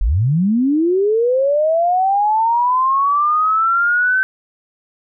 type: linear sweep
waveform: sine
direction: up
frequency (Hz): 36.85 to 1542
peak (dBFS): -12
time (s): 0.01-4.23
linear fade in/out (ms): 0
effects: none